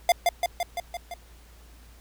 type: tone with echo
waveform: square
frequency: 698.5 Hz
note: F5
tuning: in tune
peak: -16 dBFS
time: 0.09-0.12 s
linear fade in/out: 2 ms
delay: 170 ms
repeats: 6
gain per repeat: -3 dB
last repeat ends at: 1.14 s
effects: added 57 Hz sine -49 dBFS peak until 2 s + pink hiss -56 dBFS RMS until 2 s